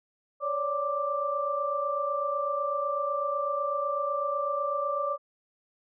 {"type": "tone cluster", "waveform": "sine", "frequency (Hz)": [554, 582, 1177], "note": ["C#5", "D5", "D6"], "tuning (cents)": [-1, -16, 3], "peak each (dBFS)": [-33, -32, -29], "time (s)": [0.4, 5.18], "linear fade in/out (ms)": 50, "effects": []}